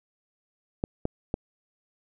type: clicks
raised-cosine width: 2 ms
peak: -13 dBFS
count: 3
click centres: 0.839 / 1.054 / 1.341 s
effects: none